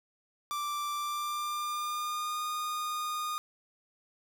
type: tone with pitch glide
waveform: 45% pulse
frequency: 1174.7 to 1225.3 Hz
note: D6 to D#6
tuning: 0 to -27 cents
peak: -32 dBFS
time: 0.51-3.38 s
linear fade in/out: 0 ms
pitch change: +73 cents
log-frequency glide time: 0.94-2.44 s
effects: none